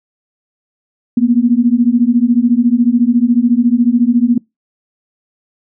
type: beating tone pair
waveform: sine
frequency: 232.4 / 246.4 Hz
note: A#3 / B3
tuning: -5 / -4 cents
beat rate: 14 Hz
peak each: -11 dBFS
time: 1.17-4.38 s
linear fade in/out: 5 ms
effects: noise-tail reverb RT60 0.2 s tail -26 dB re dry